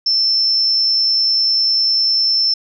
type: tone with amplitude modulation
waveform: sine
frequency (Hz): 5330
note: E8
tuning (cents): +18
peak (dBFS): -11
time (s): 0.06-2.54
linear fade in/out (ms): 5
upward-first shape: sine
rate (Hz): 110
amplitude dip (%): 25
effects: none